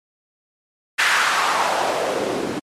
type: noise with band-pass filter sweep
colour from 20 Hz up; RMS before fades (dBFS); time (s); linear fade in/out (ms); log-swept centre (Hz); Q
white; -20; 0.98-2.6; 20; 1800 to 290; 2.1
effects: low-pass 11000 Hz 12 dB/octave + MP3 64 kbps